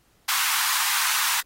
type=high-pass noise; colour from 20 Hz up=pink; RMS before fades=-24 dBFS; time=0.28-1.41 s; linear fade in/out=10 ms; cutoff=910 Hz; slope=48 dB/octave; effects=pink hiss -63 dBFS RMS until 1.45 s + AAC 48 kbps